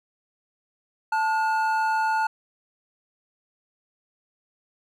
triangle tone pair together, 880 / 1437.7 Hz, A5 / F6, 0 / +50 cents, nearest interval minor sixth, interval 850 cents, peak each -20 / -25 dBFS, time 1.12-2.27 s, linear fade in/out 5 ms, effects none

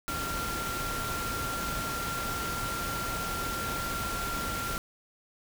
sine tone in noise, 1378 Hz, F6, 24 cents flat, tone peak -34 dBFS, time 0.08-4.78 s, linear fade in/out 0 ms, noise pink, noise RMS -35 dBFS, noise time 0.08-4.78 s, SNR -2 dB, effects none

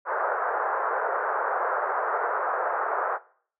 white band-pass noise, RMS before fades -27 dBFS, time 0.05-3.19 s, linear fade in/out 50 ms, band 430 to 1500 Hz, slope 48 dB/octave, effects noise-tail reverb RT60 0.5 s tail -19 dB re dry

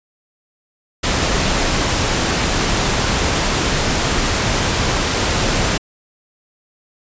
pink noise, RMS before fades -17 dBFS, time 1.03-5.78 s, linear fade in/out 10 ms, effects resampled to 16000 Hz

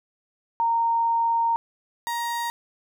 sine / 35% pulse tone pair in turn, 924 / 940.7 Hz, A#5 / A#5, -16 / +15 cents, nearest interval unison, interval 31 cents, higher second, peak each -19 / -24 dBFS, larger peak first, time 0.6-1.56 / 2.07-2.5 s, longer first, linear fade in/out 0 ms, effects none

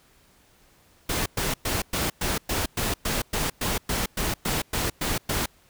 pink noise bursts, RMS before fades -26 dBFS, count 16, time 1.09-5.46 s, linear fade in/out 5 ms, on 170 ms, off 110 ms, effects pink hiss -59 dBFS RMS until 5.69 s

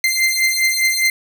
sawtooth beating tone pair, 2082 / 2086.9 Hz, C7 / C7, -9 / -5 cents, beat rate 4.9 Hz, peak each -14 dBFS, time 0.04-1.1 s, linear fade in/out 2 ms, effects none

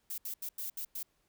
violet noise bursts at uneven times, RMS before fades -39 dBFS, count 6, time 0.1-0.18 / 0.25-0.34 / 0.42-0.49 / 0.58-0.7 / 0.77-0.85 / 0.95-1.03 s, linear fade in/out 5 ms, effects pink hiss -75 dBFS RMS until 1.28 s

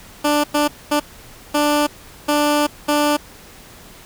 15% pulse tone bursts at uneven times, 294.8 Hz, D4, 7 cents sharp, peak -8 dBFS, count 6, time 0.24-0.44 / 0.54-0.68 / 0.91-1 / 1.54-1.87 / 2.28-2.67 / 2.88-3.17 s, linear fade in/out 10 ms, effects pink hiss -42 dBFS RMS until 4.05 s

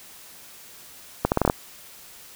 accelerating click train, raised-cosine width 1 ms, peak -4 dBFS, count 7, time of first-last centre 1.25-1.499 s, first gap 69 ms, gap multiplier 0.79, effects white hiss -46 dBFS RMS until 2.35 s

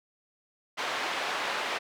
pink band-pass noise, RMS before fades -32 dBFS, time 0.77-1.79 s, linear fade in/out 20 ms, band 670 to 3300 Hz, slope 12 dB/octave, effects none

